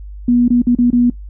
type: tone with dropouts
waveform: sine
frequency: 242.4 Hz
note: B3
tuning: 32 cents flat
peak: -8 dBFS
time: 0.28-1.1 s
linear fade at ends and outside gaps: 5 ms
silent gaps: 0.482-0.503 / 0.62-0.669 / 0.751-0.786 / 0.904-0.929 s
effects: noise-tail reverb RT60 0.1 s tail -19 dB re dry + added 50 Hz sine -28 dBFS peak until 1.29 s